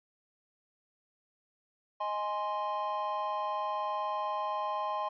triangle chord, Ab major, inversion second, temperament equal, 622.3 / 830.6 / 1046.5 Hz, Eb5 / Ab5 / C6, 0 / 0 / 0 cents, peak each -36 / -34 / -32 dBFS, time 2-5.09 s, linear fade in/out 10 ms, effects resampled to 11025 Hz

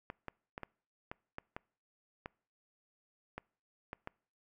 clicks, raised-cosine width 0.5 ms, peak -26 dBFS, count 11, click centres 0.101 / 0.283 / 0.579 / 0.633 / 1.115 / 1.384 / 1.565 / 2.259 / 3.38 / 3.931 / 4.074 s, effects noise-tail reverb RT60 0.5 s tail -26 dB re dry

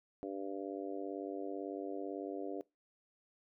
harmonic tone, 98 Hz, G2, in tune, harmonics 3 / 4 / 5 / 6 / 7, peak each -42 / -44 / -46 / -48 / -49 dBFS, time 0.23-2.61 s, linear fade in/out 0 ms, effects noise-tail reverb RT60 0.2 s tail -21 dB re dry

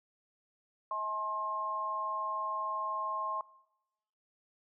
harmonic tone, 213 Hz, G#3, 44 cents sharp, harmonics 3 / 4 / 5, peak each -43 / -43 / -33 dBFS, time 0.91-3.41 s, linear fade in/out 2 ms, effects noise-tail reverb RT60 0.9 s tail -21 dB re dry

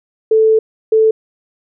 sine tone bursts at uneven times, 440 Hz, A4, in tune, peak -7 dBFS, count 2, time 0.31-0.59 / 0.92-1.11 s, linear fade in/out 5 ms, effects none

